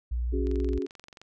sine tone, 59.8 Hz, A#1, 45 cents sharp, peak -26 dBFS, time 0.11-0.79 s, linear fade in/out 10 ms
sine chord, C# suspended fourth, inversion none, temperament equal, 277.2 / 370 / 415.3 Hz, C#4 / F#4 / G#4, 0 / 0 / 0 cents, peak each -32 / -32 / -34 dBFS, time 0.32-0.87 s, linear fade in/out 20 ms
click train, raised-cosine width 0.2 ms, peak -30 dBFS, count 18, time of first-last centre 0.47-1.216 s, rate 22.8 Hz
effects none

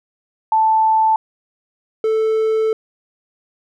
sine / triangle tone pair in turn, 880 / 440 Hz, A5 / A4, 0 / 0 cents, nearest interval octave, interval 1200 cents, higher first, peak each -11 / -12 dBFS, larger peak first, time 0.52-1.16 / 2.04-2.73 s, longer second, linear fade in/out 2 ms, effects none

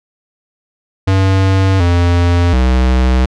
square tone with pitch steps, 95.9 / 87 / 63.4 Hz, G2 / F2 / B1, -37 / -6 / +46 cents, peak -9 dBFS, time 1.07-3.26 s, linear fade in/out 10 ms, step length 730 ms, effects low-pass 5000 Hz 12 dB/octave

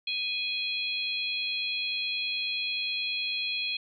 harmonic tone, 830.6 Hz, G#5, in tune, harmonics 3 / 4 / 5, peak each -32 / -33 / -34 dBFS, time 0.07-3.77 s, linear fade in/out 5 ms, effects none

